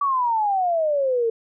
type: exponential sweep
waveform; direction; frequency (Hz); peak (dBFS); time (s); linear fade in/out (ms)
sine; down; 1154 to 446.8; -18; 0.01-1.3; 5
effects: none